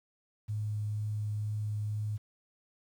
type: tone with vibrato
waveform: sine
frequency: 105.7 Hz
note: G#2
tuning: 31 cents sharp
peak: -31 dBFS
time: 0.48-2.18 s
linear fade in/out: 20 ms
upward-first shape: triangle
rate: 2.1 Hz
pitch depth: 10 cents each way
effects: 10-bit